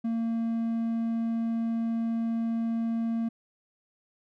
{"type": "tone", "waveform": "triangle", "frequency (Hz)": 228.7, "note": "A#3", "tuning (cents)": -33, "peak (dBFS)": -24, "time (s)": [0.04, 3.29], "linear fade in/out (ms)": 10, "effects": []}